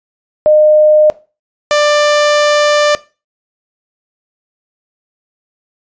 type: tone pair in turn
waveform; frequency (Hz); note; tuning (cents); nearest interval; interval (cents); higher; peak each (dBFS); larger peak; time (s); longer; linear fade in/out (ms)
sine / sawtooth; 610 / 592.3; D#5 / D5; -34 / +15; minor second; 51; first; -4; neither; 0.46-1.1 / 1.71-2.95; second; 0
effects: noise-tail reverb RT60 0.3 s tail -18 dB re dry + resampled to 16000 Hz